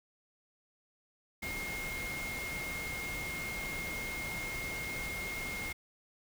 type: tone in noise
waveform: sine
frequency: 2140 Hz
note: C7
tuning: 38 cents sharp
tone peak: -38 dBFS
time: 1.42-5.73 s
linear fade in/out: 10 ms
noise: pink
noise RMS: -42 dBFS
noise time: 1.42-5.73 s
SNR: +1 dB
effects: none